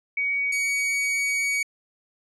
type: tone pair in turn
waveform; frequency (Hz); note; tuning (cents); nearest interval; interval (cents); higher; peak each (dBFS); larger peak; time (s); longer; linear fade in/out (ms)
sine / 45% pulse; 2252 / 2252; C#7 / C#7; +27 / +27; unison; 0; neither; -22; neither; 0.17-0.52 / 0.52-1.63; second; 5
effects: resampled to 24000 Hz